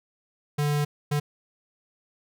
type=tone bursts at uneven times; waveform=square; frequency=146.83 Hz; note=D3; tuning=in tune; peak=-23 dBFS; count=2; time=0.58-0.85 / 1.11-1.2 s; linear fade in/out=10 ms; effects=none